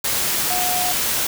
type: tone in noise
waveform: sine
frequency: 724 Hz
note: F#5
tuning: 38 cents flat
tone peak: -23 dBFS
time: 0.5-0.92 s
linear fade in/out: 5 ms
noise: white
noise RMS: -21 dBFS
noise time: 0.04-1.27 s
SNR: -5 dB
effects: none